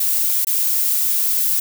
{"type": "noise with dropouts", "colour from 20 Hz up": "violet", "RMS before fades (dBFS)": -18, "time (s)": [0, 1.6], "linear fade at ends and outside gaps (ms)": 5, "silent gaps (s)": [0.448, 0.469], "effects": []}